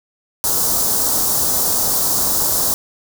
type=band-stop noise; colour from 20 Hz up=white; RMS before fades=-17 dBFS; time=0.44-2.74 s; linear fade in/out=0 ms; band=1200 to 4800 Hz; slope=24 dB/octave; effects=none